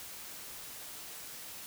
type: silence
effects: white hiss -46 dBFS RMS until 1.66 s